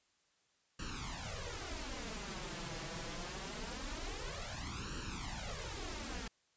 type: noise with flanger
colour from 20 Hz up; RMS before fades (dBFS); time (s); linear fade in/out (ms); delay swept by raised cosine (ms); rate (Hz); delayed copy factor
pink; -43; 0.79-6.28; 5; 0.7 to 6.1; 0.24; +0.9
effects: white hiss -75 dBFS RMS until 6.56 s + resampled to 16000 Hz